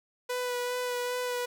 sawtooth tone with vibrato, 493.9 Hz, B4, in tune, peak -26 dBFS, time 0.29-1.46 s, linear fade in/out 10 ms, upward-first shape sine, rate 2.5 Hz, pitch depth 16 cents each way, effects none

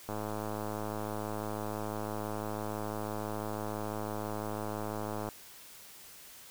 click train, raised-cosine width 1 ms, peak -23 dBFS, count 552, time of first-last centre 0.09-5.288 s, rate 106 Hz, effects white hiss -52 dBFS RMS until 6.5 s

